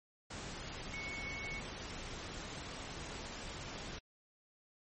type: tone in noise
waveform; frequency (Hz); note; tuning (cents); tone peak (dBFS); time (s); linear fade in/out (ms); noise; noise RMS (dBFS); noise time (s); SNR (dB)
sine; 2213; C#7; -3; -42; 0.93-1.6; 10; pink; -45; 0.3-3.99; 0
effects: MP3 32 kbps